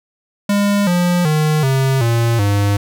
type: tone with pitch steps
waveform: square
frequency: 202.8 / 176.55 / 153.69 / 133.8 / 116.48 / 101.4 Hz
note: G#3 / F3 / D#3 / C3 / A#2 / G#2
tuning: -41 / +19 / -21 / +39 / -1 / -41 cents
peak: -13 dBFS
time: 0.49-2.77 s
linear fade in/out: 5 ms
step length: 380 ms
effects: none